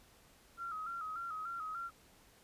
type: tone with vibrato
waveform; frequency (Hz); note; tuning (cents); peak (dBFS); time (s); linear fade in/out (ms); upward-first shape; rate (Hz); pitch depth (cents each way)
sine; 1318.5; E6; 0; -39; 0.57-1.91; 50; square; 3.4; 70
effects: pink hiss -64 dBFS RMS until 2.43 s + resampled to 32000 Hz